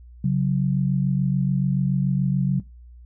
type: tone pair together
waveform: sine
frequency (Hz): 138.03 / 185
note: C#3 / F#3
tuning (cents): -7 / 0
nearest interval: perfect fourth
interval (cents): 507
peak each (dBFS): -20 / -21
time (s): 0.24-2.6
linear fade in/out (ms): 5
effects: noise-tail reverb RT60 0.2 s tail -18 dB re dry + added 60 Hz sine -42 dBFS peak until 3.05 s